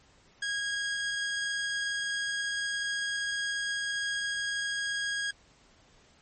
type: tone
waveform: sawtooth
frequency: 1640 Hz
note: G#6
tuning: 22 cents flat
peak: -26 dBFS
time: 0.42-5.31 s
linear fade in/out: 5 ms
effects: pink hiss -61 dBFS RMS until 6.21 s + MP3 32 kbps